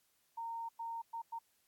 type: tone bursts at uneven times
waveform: sine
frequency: 920 Hz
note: A#5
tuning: 23 cents flat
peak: -39 dBFS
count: 4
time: 0.37-0.69 / 0.79-1.02 / 1.13-1.22 / 1.32-1.39 s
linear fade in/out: 10 ms
effects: white hiss -75 dBFS RMS until 1.67 s + AAC 64 kbps